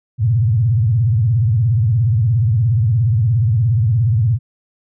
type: tone with vibrato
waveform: sine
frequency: 113.2 Hz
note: A2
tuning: 50 cents sharp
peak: -11 dBFS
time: 0.18-4.39 s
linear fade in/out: 50 ms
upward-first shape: sine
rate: 17 Hz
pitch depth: 250 cents each way
effects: none